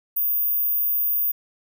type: tone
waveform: sine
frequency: 14917 Hz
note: A#9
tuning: in tune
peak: -19 dBFS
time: 0.16-1.32 s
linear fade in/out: 10 ms
effects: none